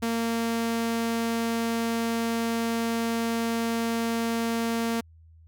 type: tone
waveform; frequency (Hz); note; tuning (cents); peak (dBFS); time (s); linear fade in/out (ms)
sawtooth; 230; A#3; -23; -21; 0.02-5.01; 10
effects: added 81 Hz sine -50 dBFS peak until 5.47 s